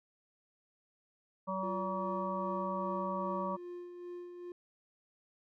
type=harmonic tone; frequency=190 Hz; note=F#3; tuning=46 cents sharp; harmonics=1 / 3 / 5 / 6; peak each=-39 / -39 / -39 / -39 dBFS; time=1.47-3.57 s; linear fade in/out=20 ms
type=tone with tremolo; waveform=triangle; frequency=352.9 Hz; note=F4; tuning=18 cents sharp; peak=-39 dBFS; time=1.63-4.52 s; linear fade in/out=2 ms; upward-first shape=sine; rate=2.5 Hz; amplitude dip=45%
effects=none